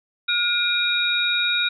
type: tone cluster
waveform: sine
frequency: 1427 / 2407 / 3777 Hz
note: F6 / D7 / A#7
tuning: +37 / +42 / +22 cents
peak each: -24 / -25 / -21 dBFS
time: 0.28-1.69 s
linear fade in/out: 10 ms
effects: none